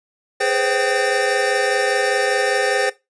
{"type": "tone cluster", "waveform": "square", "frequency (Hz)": [414.6, 506, 531, 777, 1809], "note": ["G#4", "B4", "C5", "G5", "A6"], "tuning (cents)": [-3, 42, 25, -16, 48], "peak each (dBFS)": -24, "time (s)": [0.4, 2.9], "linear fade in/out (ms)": 10, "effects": ["noise-tail reverb RT60 0.2 s tail -17 dB re dry", "resampled to 22050 Hz"]}